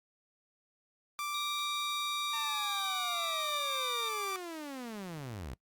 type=tone; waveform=sawtooth; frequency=1174.7 Hz; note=D6; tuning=in tune; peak=-31 dBFS; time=1.19-4.36 s; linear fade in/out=0 ms
type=tone with pitch glide; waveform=sine; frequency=3760 to 3670 Hz; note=A#7 to A#7; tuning=+14 to -28 cents; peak=-36 dBFS; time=1.34-4.09 s; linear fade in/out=5 ms; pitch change=-42 cents; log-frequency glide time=3.36-3.57 s
type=linear sweep; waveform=sawtooth; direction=down; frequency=915 to 55 Hz; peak=-36 dBFS; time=2.33-5.54 s; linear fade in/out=5 ms
effects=noise-tail reverb RT60 0.1 s tail -21 dB re dry + Opus 48 kbps